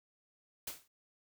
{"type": "noise with exponential decay", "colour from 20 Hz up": "white", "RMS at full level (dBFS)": -37, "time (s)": [0.67, 0.88], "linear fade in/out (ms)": 5, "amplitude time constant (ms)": 44, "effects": []}